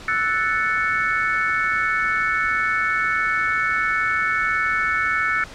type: chord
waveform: sine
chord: F# minor seventh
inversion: third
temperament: equal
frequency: 1318.5 / 1480 / 1760 / 2217 Hz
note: E6 / F#6 / A6 / C#7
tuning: 0 / 0 / 0 / 0 cents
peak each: -24 dBFS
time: 0.08-5.44 s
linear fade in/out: 2 ms
effects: pink hiss -39 dBFS RMS until 5.54 s + low-pass 6000 Hz 12 dB/octave